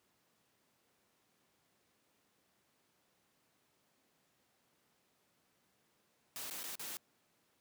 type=noise with dropouts; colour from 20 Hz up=white; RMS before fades=-44 dBFS; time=6.36-6.97 s; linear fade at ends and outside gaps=0 ms; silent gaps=6.499-6.509 / 6.632-6.639 / 6.754-6.795 s; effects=pink hiss -75 dBFS RMS until 7.6 s + high-pass 150 Hz 12 dB/octave